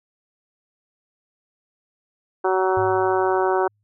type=harmonic tone; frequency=187.7 Hz; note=F#3; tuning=25 cents sharp; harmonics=2 / 3 / 4 / 5 / 6 / 7 / 8; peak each=-20 / -27 / -24 / -25 / -30 / -31 / -31 dBFS; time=2.44-3.68 s; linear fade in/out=10 ms
type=tone with exponential decay; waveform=sine; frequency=104.2 Hz; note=G#2; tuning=6 cents sharp; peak=-27 dBFS; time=2.77-3.83 s; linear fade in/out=0 ms; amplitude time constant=230 ms
effects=none